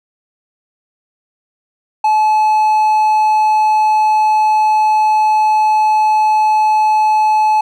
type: tone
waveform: triangle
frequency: 860 Hz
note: A5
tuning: 40 cents flat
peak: -7 dBFS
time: 2.04-7.61 s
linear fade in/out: 5 ms
effects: none